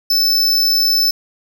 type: tone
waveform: square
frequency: 5274 Hz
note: E8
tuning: in tune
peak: -12 dBFS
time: 0.1-1.11 s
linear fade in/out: 5 ms
effects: none